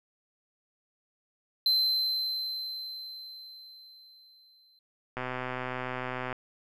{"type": "tone with exponential decay", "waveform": "triangle", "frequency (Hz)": 4085, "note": "C8", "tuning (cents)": -42, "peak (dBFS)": -20, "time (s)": [1.66, 4.79], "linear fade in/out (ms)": 2, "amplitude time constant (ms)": 680}
{"type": "click train", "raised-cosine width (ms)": 0.5, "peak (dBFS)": -19, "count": 148, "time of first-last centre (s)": [5.17, 6.327], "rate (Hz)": 127}
{"effects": []}